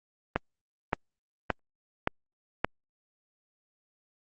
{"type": "click train", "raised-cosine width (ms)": 0.5, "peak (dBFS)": -9, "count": 5, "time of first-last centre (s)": [0.36, 2.646], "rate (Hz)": 1.75, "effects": ["Opus 24 kbps"]}